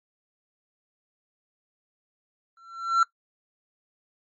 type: tone with exponential growth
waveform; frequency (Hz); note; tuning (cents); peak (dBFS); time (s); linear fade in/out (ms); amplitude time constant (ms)
triangle; 1353; E6; +45; -12; 2.57-3.03; 2; 100
effects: noise-tail reverb RT60 0.1 s tail -20 dB re dry + MP3 32 kbps